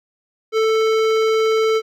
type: tone with hard clipping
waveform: sine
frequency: 441.5 Hz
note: A4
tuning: 6 cents sharp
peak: -16 dBFS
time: 0.52-1.82 s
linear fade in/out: 50 ms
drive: 17 dB
effects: none